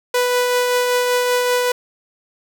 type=tone with tremolo; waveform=sawtooth; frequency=493.9 Hz; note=B4; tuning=in tune; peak=-10 dBFS; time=0.14-1.72 s; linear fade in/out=5 ms; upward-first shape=triangle; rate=5.2 Hz; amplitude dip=30%; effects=8-bit